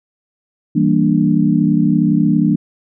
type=chord; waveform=sine; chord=E half-diminished seventh; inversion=none; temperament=equal with one note detuned; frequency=163.77 / 196 / 233.1 / 293.7 Hz; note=E3 / G3 / Bb3 / D4; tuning=-11 / 0 / 0 / 0 cents; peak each=-16 dBFS; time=0.75-2.56 s; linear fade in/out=10 ms; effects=none